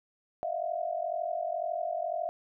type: tone cluster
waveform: sine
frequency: 620 / 672 / 714 Hz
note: D#5 / E5 / F5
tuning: -6 / +33 / +38 cents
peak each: -36 / -33 / -35 dBFS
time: 0.43-2.29 s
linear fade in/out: 0 ms
effects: none